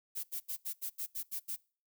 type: noise bursts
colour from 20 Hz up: violet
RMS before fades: -38 dBFS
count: 9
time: 0.15-1.565 s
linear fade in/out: 20 ms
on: 87 ms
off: 79 ms
effects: noise-tail reverb RT60 0.4 s tail -24 dB re dry